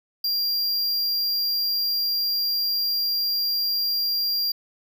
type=tone; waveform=square; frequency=4767 Hz; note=D8; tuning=25 cents sharp; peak=-22 dBFS; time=0.24-4.52 s; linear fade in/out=5 ms; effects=none